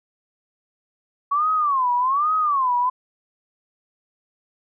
sine tone with vibrato, 1108.7 Hz, C#6, in tune, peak -17 dBFS, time 1.31-2.9 s, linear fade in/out 10 ms, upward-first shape sine, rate 1.2 Hz, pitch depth 230 cents each way, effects none

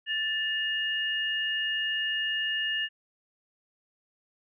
sine tone pair together, 1760 / 2849 Hz, A6 / F7, 0 / +34 cents, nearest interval minor sixth, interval 834 cents, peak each -30 / -29 dBFS, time 0.06-2.89 s, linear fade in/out 50 ms, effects none

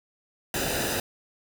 pink noise with comb filter, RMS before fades -28 dBFS, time 0.54-1 s, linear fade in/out 2 ms, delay 0.91 ms, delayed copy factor -0.65, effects none

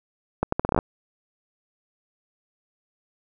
accelerating click train, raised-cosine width 1 ms, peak -7 dBFS, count 10, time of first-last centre 0.43-0.789 s, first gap 94 ms, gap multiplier 0.76, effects none

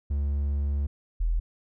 triangle / sine tone pair in turn, 71.2 / 41.08 Hz, C#2 / E1, +47 / -5 cents, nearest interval minor seventh, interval 952 cents, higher first, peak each -22 dBFS, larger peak neither, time 0.1-0.87 / 1.2-1.4 s, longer first, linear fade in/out 10 ms, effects none

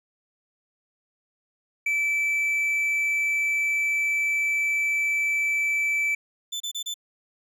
triangle tone, 2317 Hz, D7, 24 cents flat, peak -20 dBFS, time 1.86-6.15 s, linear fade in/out 5 ms
30% pulse tone bursts, 3520 Hz, A7, in tune, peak -26 dBFS, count 4, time 6.52-6.942 s, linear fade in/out 10 ms, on 83 ms, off 30 ms
effects none

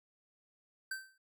square tone with exponential decay, 1552 Hz, G6, 18 cents flat, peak -35 dBFS, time 0.91-1.18 s, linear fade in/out 5 ms, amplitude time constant 57 ms, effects none

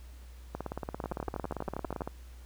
two click trains, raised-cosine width 1 ms, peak -21 / -20 dBFS, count 28 / 13, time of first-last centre 0.55-2.075 / 1.04-2.008 s, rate 17.7 / 12.4 Hz, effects added 61 Hz sine -46 dBFS peak until 2.45 s + pink hiss -60 dBFS RMS until 2.45 s

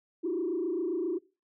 sine tone with frequency modulation, 349.2 Hz, F4, in tune, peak -27 dBFS, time 0.23-1.19 s, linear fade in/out 20 ms, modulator 27.5 Hz, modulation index 1.3, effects noise-tail reverb RT60 0.3 s tail -21 dB re dry + tanh soft clip ceiling -23 dBFS

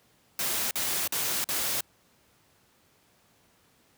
white noise bursts, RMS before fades -29 dBFS, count 4, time 0.39-1.808 s, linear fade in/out 2 ms, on 320 ms, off 46 ms, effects pink hiss -64 dBFS RMS until 3.97 s + high-pass 80 Hz 12 dB/octave

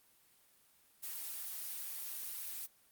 blue noise, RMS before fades -43 dBFS, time 1.02-2.67 s, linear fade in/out 20 ms, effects white hiss -68 dBFS RMS until 2.91 s + Opus 32 kbps

